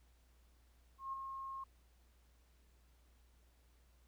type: tone with ADSR envelope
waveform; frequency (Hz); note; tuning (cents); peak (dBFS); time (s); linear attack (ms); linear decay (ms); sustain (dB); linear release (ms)
sine; 1076; C6; +48; -38; 0.98-1.64; 150; 10; -5; 6
effects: added 60 Hz sine -66 dBFS peak until 4.07 s + pink hiss -75 dBFS RMS until 4.07 s